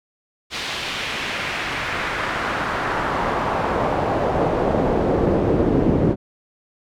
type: noise with band-pass filter sweep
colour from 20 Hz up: brown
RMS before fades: -21 dBFS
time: 0.5-6.16 s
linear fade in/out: 50 ms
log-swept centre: 3600 to 310 Hz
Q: 1.3
effects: none